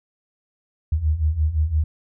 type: beating tone pair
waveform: sine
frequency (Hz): 73.9 / 79.7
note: D2 / D#2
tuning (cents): +11 / +42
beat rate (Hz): 5.8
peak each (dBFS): -23 / -19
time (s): 0.92-1.84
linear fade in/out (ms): 5
effects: none